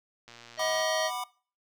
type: click train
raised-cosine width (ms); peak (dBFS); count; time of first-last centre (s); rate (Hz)
0.2; -31; 65; 0.28-0.822; 118
type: harmonic tone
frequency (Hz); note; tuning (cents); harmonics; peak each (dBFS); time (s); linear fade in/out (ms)
632; D#5; +27; 1 / 3 / 5 / 7 / 9; -29 / -34 / -36 / -37 / -39; 0.57-1.11; 50
type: chord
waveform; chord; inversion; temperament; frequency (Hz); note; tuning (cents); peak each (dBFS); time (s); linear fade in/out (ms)
square; B minor; second; equal with one note detuned; 740 / 987.8 / 1193.1; F#5 / B5 / D6; 0 / 0 / +27; -37; 0.59-1.24; 5
effects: noise-tail reverb RT60 0.4 s tail -21 dB re dry